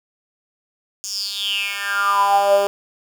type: tone with high-pass filter sweep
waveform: 10% pulse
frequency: 200.5 Hz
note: G3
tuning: 39 cents sharp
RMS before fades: -19 dBFS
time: 1.04-2.67 s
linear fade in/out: 0 ms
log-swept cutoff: 6300 to 480 Hz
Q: 8.6
effects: none